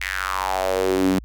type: tone with high-pass filter sweep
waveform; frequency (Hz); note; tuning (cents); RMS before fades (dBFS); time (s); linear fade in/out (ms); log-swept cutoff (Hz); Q
sawtooth; 94.3; F#2; +33; -22; 0.01-1.19; 5; 2100 to 220; 4.6
effects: added 55 Hz sine -37 dBFS peak until 1.24 s